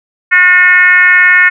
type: tone with frequency modulation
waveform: sine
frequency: 1809 Hz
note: A6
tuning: 48 cents sharp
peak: -3 dBFS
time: 0.31-1.5 s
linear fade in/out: 20 ms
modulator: 363 Hz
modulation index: 1.1
effects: none